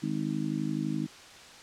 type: harmonic tone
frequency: 51.91 Hz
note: G#1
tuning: in tune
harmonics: 3 / 4 / 5 / 6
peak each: -34 / -34 / -34 / -34 dBFS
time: 0.02-1.07 s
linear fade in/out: 20 ms
effects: white hiss -49 dBFS RMS until 1.62 s + low-pass 6000 Hz 12 dB/octave